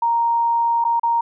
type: tone with dropouts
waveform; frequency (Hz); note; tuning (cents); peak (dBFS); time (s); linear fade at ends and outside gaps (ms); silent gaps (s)
sine; 932.3; A#5; 0; -15; 0.02-1.21; 5; 0.842-0.849 / 0.997-1.032
effects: none